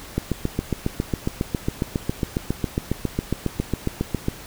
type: click train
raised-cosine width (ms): 3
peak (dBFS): -8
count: 31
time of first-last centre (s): 0.18-4.284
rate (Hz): 7.31
effects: pink hiss -40 dBFS RMS until 4.46 s